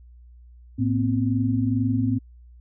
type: tone cluster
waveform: sine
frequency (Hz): 109.1 / 238.9 / 261.1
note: A2 / A#3 / C4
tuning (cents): -14 / +43 / -3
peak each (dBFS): -23 / -27 / -23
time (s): 0.78-2.19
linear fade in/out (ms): 20
effects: added 60 Hz sine -45 dBFS peak until 2.6 s